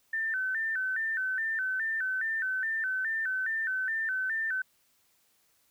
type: tone with vibrato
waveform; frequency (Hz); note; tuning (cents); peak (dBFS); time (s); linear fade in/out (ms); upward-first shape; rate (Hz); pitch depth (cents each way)
sine; 1652; G#6; -10; -28; 0.13-4.62; 5; square; 2.4; 140
effects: white hiss -69 dBFS RMS until 5.7 s